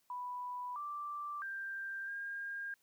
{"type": "tone with pitch steps", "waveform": "sine", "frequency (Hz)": [988, 1174, 1583, 1613], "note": ["B5", "D6", "G6", "G6"], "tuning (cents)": [0, -1, 17, 49], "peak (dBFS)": -39, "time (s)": [0.1, 2.74], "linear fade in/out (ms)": 2, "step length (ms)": 660, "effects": ["white hiss -75 dBFS RMS until 2.82 s"]}